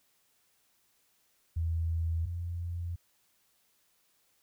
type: tone pair in turn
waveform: sine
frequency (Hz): 82.41 / 86.12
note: E2 / F2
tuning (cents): 0 / -24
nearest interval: minor second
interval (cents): 76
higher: second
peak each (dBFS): -28 / -33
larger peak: first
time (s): 1.56-2.26 / 2.26-2.96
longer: neither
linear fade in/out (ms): 10
effects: white hiss -71 dBFS RMS until 4.42 s